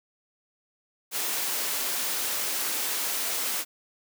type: high-pass noise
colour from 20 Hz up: white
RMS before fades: -29 dBFS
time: 1.11-3.65 s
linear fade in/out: 50 ms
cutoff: 280 Hz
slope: 12 dB/octave
effects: none